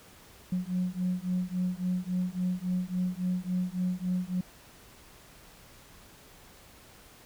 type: beating tone pair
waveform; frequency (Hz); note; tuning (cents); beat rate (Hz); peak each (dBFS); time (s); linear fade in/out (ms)
sine; 180 / 183.6; F#3 / F#3; -47 / -13; 3.6; -30; 0.52-4.41; 5
effects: tanh soft clip ceiling -22 dBFS + pink hiss -54 dBFS RMS until 7.25 s